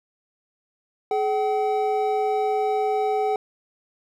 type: tone pair together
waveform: triangle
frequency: 424.1 / 764 Hz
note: G#4 / G5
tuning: +36 / -45 cents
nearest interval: minor seventh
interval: 1019 cents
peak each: -21 dBFS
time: 1.11-3.36 s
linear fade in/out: 2 ms
effects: none